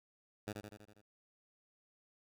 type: tone with echo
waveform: 10% pulse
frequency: 105.2 Hz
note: G#2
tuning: 23 cents sharp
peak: -31 dBFS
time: 0.47-0.53 s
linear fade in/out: 10 ms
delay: 81 ms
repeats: 6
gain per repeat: -4 dB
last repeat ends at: 1.016 s
effects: none